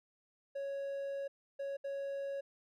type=tone bursts at uneven times; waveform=triangle; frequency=554.4 Hz; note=C#5; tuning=in tune; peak=-35 dBFS; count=3; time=0.55-1.28 / 1.59-1.77 / 1.84-2.41 s; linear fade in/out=10 ms; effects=none